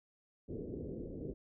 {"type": "low-pass noise", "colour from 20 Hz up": "white", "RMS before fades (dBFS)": -43, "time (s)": [0.48, 1.34], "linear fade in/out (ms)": 20, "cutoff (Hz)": 480, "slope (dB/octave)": 48, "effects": []}